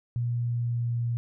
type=tone with pitch glide; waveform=sine; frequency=119.8 to 118.36 Hz; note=A#2 to A#2; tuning=+48 to +27 cents; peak=-25 dBFS; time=0.16-1.17 s; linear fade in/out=0 ms; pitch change=-21 cents; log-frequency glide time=0.28-1.06 s; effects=none